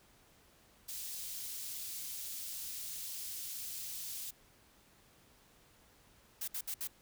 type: high-pass noise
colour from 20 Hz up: white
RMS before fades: -43 dBFS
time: 0.88-4.31 s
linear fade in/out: 10 ms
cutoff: 3800 Hz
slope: 12 dB/octave
type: noise bursts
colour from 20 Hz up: blue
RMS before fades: -39 dBFS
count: 4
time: 6.41-6.874 s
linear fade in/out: 5 ms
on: 68 ms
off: 64 ms
effects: pink hiss -65 dBFS RMS until 7.01 s